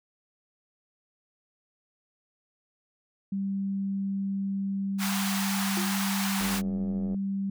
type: tone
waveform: sine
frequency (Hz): 196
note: G3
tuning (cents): 0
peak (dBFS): -27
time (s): 3.32-7.5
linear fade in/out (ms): 5
type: high-pass noise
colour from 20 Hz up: pink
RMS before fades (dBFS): -32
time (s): 4.98-6.62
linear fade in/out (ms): 50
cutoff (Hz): 710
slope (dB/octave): 96
type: tone with exponential decay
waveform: sine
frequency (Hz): 349.2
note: F4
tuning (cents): 0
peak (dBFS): -31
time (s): 5.77-6.03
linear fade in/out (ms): 2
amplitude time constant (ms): 56
type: click train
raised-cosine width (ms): 2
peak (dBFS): -27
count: 68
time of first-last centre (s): 6.41-7.145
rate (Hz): 91.2
effects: none